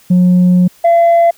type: tone pair in turn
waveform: sine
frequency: 180 / 679.6 Hz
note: F#3 / F5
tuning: -47 / -47 cents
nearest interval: octave + major seventh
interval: 2300 cents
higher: second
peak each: -3 dBFS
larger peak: neither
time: 0.1-0.68 / 0.84-1.31 s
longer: first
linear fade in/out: 10 ms
effects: tanh soft clip ceiling -4 dBFS + white hiss -46 dBFS RMS until 1.37 s